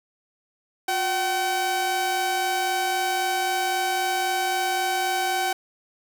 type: tone pair together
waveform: sawtooth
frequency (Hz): 359.6 / 763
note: F#4 / G5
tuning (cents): -49 / -47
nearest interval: octave + minor second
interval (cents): 1302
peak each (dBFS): -27 / -19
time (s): 0.88-5.53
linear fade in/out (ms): 5
effects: none